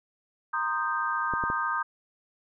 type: chord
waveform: sine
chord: C minor seventh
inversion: third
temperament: equal with one note detuned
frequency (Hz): 932.3 / 1046.5 / 1234.5 / 1568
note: Bb5 / C6 / Eb6 / G6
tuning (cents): 0 / 0 / -14 / 0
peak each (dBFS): -33 / -35 / -29 / -31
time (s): 0.53-1.83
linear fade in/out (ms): 10
type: clicks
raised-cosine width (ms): 2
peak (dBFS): -21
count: 3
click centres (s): 1.337 / 1.438 / 1.501
effects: none